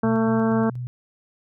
harmonic tone, 223.6 Hz, A3, 28 cents sharp, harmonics 1 / 2 / 3 / 4 / 5 / 6 / 7, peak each -19 / -25 / -29 / -31 / -33 / -35 / -36 dBFS, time 0.03-0.7 s, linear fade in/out 5 ms
sine tone with tremolo, 123.7 Hz, B2, 3 cents sharp, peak -27 dBFS, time 0.04-0.87 s, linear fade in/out 0 ms, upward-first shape square, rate 4.2 Hz, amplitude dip 40%
effects none

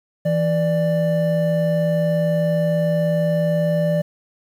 triangle tone pair together, 164.81 / 591.1 Hz, E3 / D5, 0 / +11 cents, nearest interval octave + minor seventh, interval 2211 cents, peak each -17 dBFS, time 0.25-4.02 s, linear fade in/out 10 ms, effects 8-bit

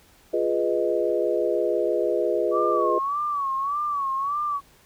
sine chord, F half-diminished seventh, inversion none, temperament equal, 349.2 / 415.3 / 493.9 / 622.3 Hz, F4 / Ab4 / Cb5 / Eb5, 0 / 0 / 0 / 0 cents, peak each -26 dBFS, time 0.33-2.99 s, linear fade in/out 10 ms
sine tone with vibrato, 1131 Hz, C#6, 34 cents sharp, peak -23 dBFS, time 2.51-4.61 s, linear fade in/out 50 ms, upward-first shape sine, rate 1.7 Hz, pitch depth 97 cents each way
effects pink hiss -56 dBFS RMS until 4.85 s

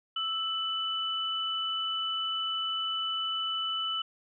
sine tone pair together, 1317 / 2991 Hz, E6 / F#7, -2 / +18 cents, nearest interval octave + major second, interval 1420 cents, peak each -35 / -30 dBFS, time 0.16-4.02 s, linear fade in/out 5 ms, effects none

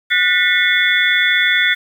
sine tone cluster, 1461 / 1794 / 1969 / 2165 / 3459 Hz, F#6 / A6 / B6 / C#7 / A7, -22 / +33 / -6 / -41 / -30 cents, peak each -18 dBFS, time 0.1-1.75 s, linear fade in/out 20 ms, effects 7-bit

